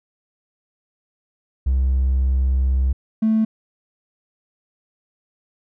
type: tone pair in turn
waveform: triangle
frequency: 65.4 / 220 Hz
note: C2 / A3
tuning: 0 / 0 cents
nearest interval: octave + major sixth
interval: 2100 cents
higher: second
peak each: -12 / -11 dBFS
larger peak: second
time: 1.66-2.93 / 3.22-3.45 s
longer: first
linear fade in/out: 10 ms
effects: tanh soft clip ceiling -11 dBFS